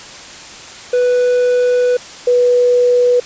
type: tone pair in turn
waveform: triangle / sine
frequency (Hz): 493.9 / 490.8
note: B4 / B4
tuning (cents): 0 / -11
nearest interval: unison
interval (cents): 11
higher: first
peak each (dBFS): -8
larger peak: neither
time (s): 0.93-1.97 / 2.27-3.2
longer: first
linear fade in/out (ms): 5
effects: white hiss -33 dBFS RMS until 3.25 s + resampled to 16000 Hz